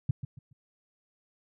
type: tone with echo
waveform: sine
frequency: 130.81 Hz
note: C3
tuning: in tune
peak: -20 dBFS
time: 0.09-0.11 s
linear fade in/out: 5 ms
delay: 140 ms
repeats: 3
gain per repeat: -11 dB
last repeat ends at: 0.53 s
effects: none